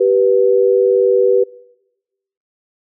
sine tone pair together, 388.8 / 489.9 Hz, G4 / B4, -14 / -14 cents, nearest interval major third, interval 400 cents, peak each -12 dBFS, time 0-1.44 s, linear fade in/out 10 ms, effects noise-tail reverb RT60 1.0 s tail -23 dB re dry

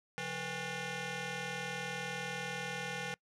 10% pulse ring-modulated tone, 320 Hz, D#4, 49 cents sharp, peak -26 dBFS, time 0.18-3.14 s, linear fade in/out 0 ms, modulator 1140 Hz, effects noise-tail reverb RT60 0.1 s tail -24 dB re dry + low-pass 8000 Hz 12 dB/octave

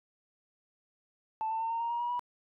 sine tone with pitch steps, 880 / 892.8 / 905.8 / 919 / 932.3 / 945.9 / 959.6 / 973.6 Hz, A5 / A5 / A#5 / A#5 / A#5 / A#5 / A#5 / B5, 0 / +25 / -50 / -25 / 0 / +25 / +50 / -25 cents, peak -29 dBFS, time 1.41-2.194 s, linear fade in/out 0 ms, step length 98 ms, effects tanh soft clip ceiling -26 dBFS

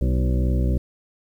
harmonic tone with a mistuned harmonic, 63.2 Hz, B1, 41 cents sharp, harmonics 1 / 2 / 3 / 4 / 5 / 6 / 8 / 9, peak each -19 / -25 / -29 / -31 / -33 / -35 / -37 / -38 dBFS, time 0.01-0.78 s, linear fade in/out 5 ms, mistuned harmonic 4, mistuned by -44 cents, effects 9-bit

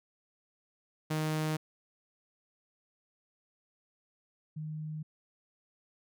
sawtooth / sine tone pair in turn, 155.56 / 154.57 Hz, D#3 / D#3, 0 / -11 cents, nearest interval unison, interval 11 cents, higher first, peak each -26 / -36 dBFS, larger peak first, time 1.1-1.57 / 4.56-5.03 s, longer neither, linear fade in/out 10 ms, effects none

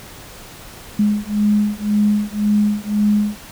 sine beating tone pair, 207.7 / 209.6 Hz, G#3 / G#3, 0 / +16 cents, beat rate 1.9 Hz, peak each -17 dBFS, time 0.99-3.37 s, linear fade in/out 5 ms, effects pink hiss -38 dBFS RMS until 3.51 s

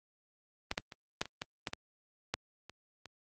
clicks, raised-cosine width 0.2 ms, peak -15 / -14 / -28 / -12 / -27 / -19 / -17 / -19 / -14 / -30 / -30 dBFS, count 11, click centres 0.714 / 0.779 / 0.922 / 1.215 / 1.256 / 1.419 / 1.672 / 1.734 / 2.34 / 2.696 / 3.057 s, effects high-pass 60 Hz 12 dB/octave + Opus 32 kbps

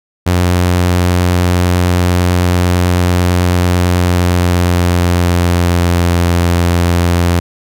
sawtooth tone with pitch glide, 89.1 to 86.76 Hz, F2 to F2, +35 to -11 cents, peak -5 dBFS, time 0.26-7.4 s, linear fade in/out 10 ms, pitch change -46 cents, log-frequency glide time 3.81-6.17 s, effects none

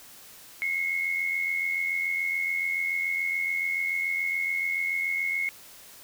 sine tone pair together, 2093 / 2180 Hz, C7 / C#7, 0 / -29 cents, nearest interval minor second, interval 71 cents, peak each -33 / -26 dBFS, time 0.62-5.49 s, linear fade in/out 0 ms, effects white hiss -49 dBFS RMS until 6.03 s

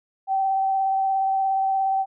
sine tone with vibrato, 773 Hz, G5, 24 cents flat, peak -19 dBFS, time 0.27-2.06 s, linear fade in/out 50 ms, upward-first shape sine, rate 17 Hz, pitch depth 13 cents each way, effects none

